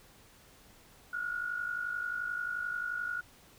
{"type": "tone pair together", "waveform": "sine", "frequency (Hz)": [1396.9, 1448.3], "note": ["F6", "F#6"], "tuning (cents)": [0, -37], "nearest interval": "minor second", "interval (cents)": 63, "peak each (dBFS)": [-39, -34], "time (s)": [1.13, 3.21], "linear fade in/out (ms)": 5, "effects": ["pink hiss -59 dBFS RMS until 3.58 s"]}